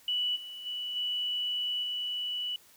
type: tone with level steps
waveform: sine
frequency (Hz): 2957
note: F#7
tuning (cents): -2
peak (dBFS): -27 / -40 / -33 / -29 / -31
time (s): 0.08-2.56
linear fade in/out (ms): 2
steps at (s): 0.35 / 0.65 / 0.95 / 1.82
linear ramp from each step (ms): 20
effects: white hiss -59 dBFS RMS until 2.76 s